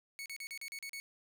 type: tone bursts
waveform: sawtooth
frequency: 2217 Hz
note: C#7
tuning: in tune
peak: -38 dBFS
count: 8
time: 0.19-1 s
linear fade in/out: 0 ms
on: 68 ms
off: 38 ms
effects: none